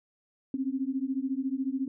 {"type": "beating tone pair", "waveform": "sine", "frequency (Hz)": [259.4, 273.4], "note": ["C4", "C#4"], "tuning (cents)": [-15, -24], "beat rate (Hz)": 14, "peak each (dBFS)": -31, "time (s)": [0.54, 1.88], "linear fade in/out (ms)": 2, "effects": []}